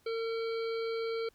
harmonic tone, 454.5 Hz, A#4, 44 cents flat, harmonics 1 / 3 / 5 / 7 / 9 / 10, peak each -32 / -44 / -46 / -52 / -50 / -52 dBFS, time 0.06-1.29 s, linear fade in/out 5 ms, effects pink hiss -68 dBFS RMS until 1.34 s

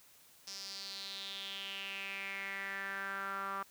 sawtooth tone with band-pass filter sweep, 196 Hz, G3, in tune, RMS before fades -42 dBFS, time 0.47-3.63 s, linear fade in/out 5 ms, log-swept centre 5400 to 1200 Hz, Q 5.3, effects white hiss -62 dBFS RMS until 3.7 s

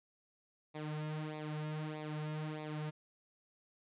sawtooth tone with flanger, 153.3 Hz, D#3, 25 cents flat, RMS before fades -41 dBFS, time 0.74-2.91 s, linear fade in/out 20 ms, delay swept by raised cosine 0.65 to 3.95 ms, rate 1.6 Hz, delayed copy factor -0.75, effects resampled to 8000 Hz

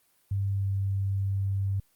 sine tone with pitch glide, 98.8 to 97.95 Hz, G2 to G2, +14 to -1 cents, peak -25 dBFS, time 0.31-1.8 s, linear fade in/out 5 ms, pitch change -15 cents, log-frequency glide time 0.55-0.65 s, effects white hiss -67 dBFS RMS until 1.95 s + Opus 32 kbps

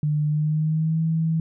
sine tone with pitch glide, 150 to 161.7 Hz, D3 to E3, +37 to -33 cents, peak -19 dBFS, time 0.03-1.4 s, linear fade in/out 2 ms, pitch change +130 cents, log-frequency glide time 0.28-1.01 s, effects none

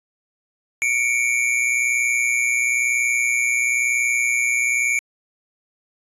square tone pair together, 2230 / 2351 Hz, C#7 / D7, +10 / +1 cents, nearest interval minor second, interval 91 cents, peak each -21 dBFS, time 0.82-4.99 s, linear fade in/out 0 ms, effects resampled to 24000 Hz

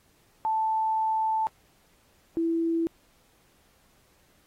sine tone pair in turn, 880 / 331.2 Hz, A5 / E4, 0 / +8 cents, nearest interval octave + perfect fourth, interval 1692 cents, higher first, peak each -23 dBFS, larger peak neither, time 0.45-1.47 / 2.37-2.87 s, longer first, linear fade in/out 0 ms, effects pink hiss -64 dBFS RMS until 4.46 s + AAC 48 kbps

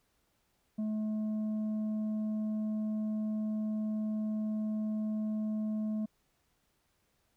triangle tone with tanh clipping, 215.1 Hz, A3, 39 cents flat, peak -32 dBFS, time 0.78-6.06 s, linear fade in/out 10 ms, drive 9 dB, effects pink hiss -75 dBFS RMS until 7.36 s

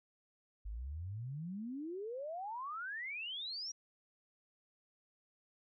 sine exponential sweep, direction up, 48.35 to 5810 Hz, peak -40 dBFS, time 0.65-3.72 s, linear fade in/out 10 ms, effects none

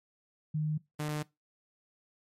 sine / sawtooth tone pair in turn, 153.4 / 150.59 Hz, D#3 / D3, -24 / +44 cents, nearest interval unison, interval 32 cents, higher first, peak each -28 dBFS, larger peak neither, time 0.54-0.78 / 0.99-1.23 s, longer neither, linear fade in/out 10 ms, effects noise-tail reverb RT60 0.2 s tail -20 dB re dry + MP3 64 kbps

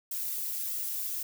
violet noise with flanger, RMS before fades -34 dBFS, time 0.11-1.23 s, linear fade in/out 5 ms, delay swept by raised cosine 1.5 to 3.9 ms, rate 1.6 Hz, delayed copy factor +0.95, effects none

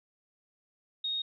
sine tone, 3729 Hz, A#7, in tune, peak -30 dBFS, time 1.04-1.22 s, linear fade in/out 5 ms, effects none

